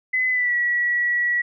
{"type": "tone with pitch glide", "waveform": "sine", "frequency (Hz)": [2022, 1932.9], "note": ["B6", "B6"], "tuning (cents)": [40, -38], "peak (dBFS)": -18, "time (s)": [0.13, 1.42], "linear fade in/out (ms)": 10, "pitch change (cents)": -78, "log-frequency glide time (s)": [0.3, 0.55], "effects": []}